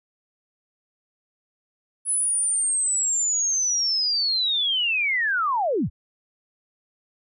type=linear sweep; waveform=sine; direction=down; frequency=10270 to 43.83 Hz; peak=-20 dBFS; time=2.05-5.9 s; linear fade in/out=50 ms; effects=none